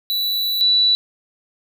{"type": "tone pair in turn", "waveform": ["square", "sine"], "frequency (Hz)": [3951, 3951], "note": ["B7", "B7"], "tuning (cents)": [0, 0], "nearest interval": "unison", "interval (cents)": 0, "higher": "neither", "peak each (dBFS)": [-19, -12], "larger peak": "second", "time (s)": [[0.1, 0.61], [0.61, 0.95]], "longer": "first", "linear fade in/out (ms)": 0, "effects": []}